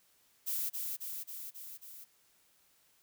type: noise with echo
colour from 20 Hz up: violet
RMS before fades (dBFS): -35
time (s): 0.46-0.7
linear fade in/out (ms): 20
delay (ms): 270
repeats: 5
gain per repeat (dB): -3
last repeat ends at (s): 2.05
effects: white hiss -69 dBFS RMS until 3.02 s